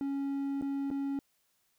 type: tone with dropouts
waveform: triangle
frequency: 277.2 Hz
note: C#4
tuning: in tune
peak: -29 dBFS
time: 0.01-1.19 s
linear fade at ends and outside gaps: 1 ms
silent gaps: 0.613-0.623 / 0.903-0.912 s
effects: white hiss -74 dBFS RMS until 1.78 s